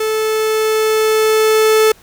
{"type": "tone with level ramp", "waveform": "45% pulse", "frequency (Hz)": 436.1, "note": "A4", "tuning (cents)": -15, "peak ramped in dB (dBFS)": [-15, -8], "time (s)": [0, 1.92], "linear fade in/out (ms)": 5, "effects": ["pink hiss -46 dBFS RMS until 2.02 s"]}